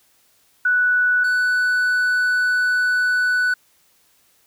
sine / triangle tone pair in turn, 1480 / 1488.2 Hz, F#6 / F#6, 0 / +10 cents, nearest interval unison, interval 10 cents, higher second, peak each -14 dBFS, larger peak neither, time 0.65-1.24 / 1.24-3.54 s, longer second, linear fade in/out 5 ms, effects white hiss -59 dBFS RMS until 4.46 s

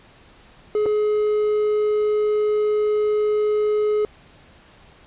triangle tone with dropouts, 422.5 Hz, G#4, 30 cents sharp, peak -15 dBFS, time 0.75-4.05 s, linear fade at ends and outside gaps 1 ms, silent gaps 0.858-0.862 s, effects pink hiss -50 dBFS RMS until 5.06 s + resampled to 8000 Hz

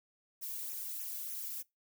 violet noise with flanger, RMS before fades -41 dBFS, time 0.41-1.63 s, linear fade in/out 20 ms, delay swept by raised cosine 0.22 to 1.62 ms, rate 3.3 Hz, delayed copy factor -0.85, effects noise-tail reverb RT60 0.2 s tail -23 dB re dry

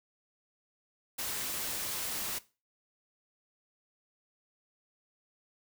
white noise, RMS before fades -36 dBFS, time 1.18-2.39 s, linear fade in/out 10 ms, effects noise-tail reverb RT60 0.3 s tail -18 dB re dry

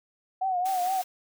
sine tone with vibrato, 740 Hz, F#5, in tune, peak -24 dBFS, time 0.41-1.02 s, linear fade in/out 10 ms, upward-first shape triangle, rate 4.3 Hz, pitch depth 85 cents each way
white high-pass noise, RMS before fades -40 dBFS, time 0.65-1.04 s, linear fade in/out 10 ms, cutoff 270 Hz, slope 24 dB/octave
effects none

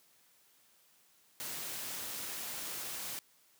white noise, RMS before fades -41 dBFS, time 1.4-3.19 s, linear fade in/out 0 ms, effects white hiss -67 dBFS RMS until 3.59 s + high-pass 100 Hz 12 dB/octave

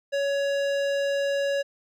sine tone with hard clipping, 560 Hz, C#5, 18 cents sharp, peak -25 dBFS, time 0.12-1.63 s, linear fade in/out 20 ms, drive 16 dB, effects none

